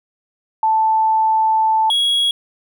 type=tone pair in turn; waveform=sine / triangle; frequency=880 / 3322 Hz; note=A5 / G#7; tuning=0 / 0 cents; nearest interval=octave + major seventh; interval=2300 cents; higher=second; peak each=-12 dBFS; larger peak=neither; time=0.63-1.9 / 1.9-2.31 s; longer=first; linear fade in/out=2 ms; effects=none